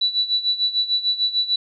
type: tone with tremolo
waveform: sine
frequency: 3951 Hz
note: B7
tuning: in tune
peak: -15 dBFS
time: 0.01-1.56 s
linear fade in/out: 5 ms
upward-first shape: sine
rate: 6.7 Hz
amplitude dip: 80%
effects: none